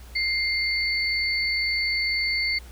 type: tone pair together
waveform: sine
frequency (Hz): 2100 / 4479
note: C7 / C#8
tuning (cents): +6 / +17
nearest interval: octave + minor second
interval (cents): 1311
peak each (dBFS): -24 / -26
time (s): 0.15-2.59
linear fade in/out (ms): 10
effects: added 60 Hz sine -41 dBFS peak until 2.71 s + pink hiss -50 dBFS RMS until 2.71 s